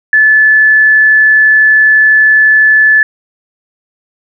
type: tone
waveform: sine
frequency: 1734 Hz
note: A6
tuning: 26 cents flat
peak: -3 dBFS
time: 0.13-3.03 s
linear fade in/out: 2 ms
effects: none